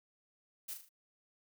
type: noise with echo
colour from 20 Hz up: blue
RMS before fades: -42 dBFS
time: 0.68-0.74 s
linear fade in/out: 10 ms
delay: 38 ms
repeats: 4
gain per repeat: -6 dB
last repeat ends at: 0.892 s
effects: none